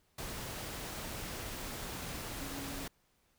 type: tone in noise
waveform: sine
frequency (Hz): 276.3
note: C#4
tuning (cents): -6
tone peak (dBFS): -45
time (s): 2.41-2.84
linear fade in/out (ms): 5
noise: pink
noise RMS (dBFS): -42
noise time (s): 0.18-2.88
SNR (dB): -6
effects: pink hiss -73 dBFS RMS until 3.38 s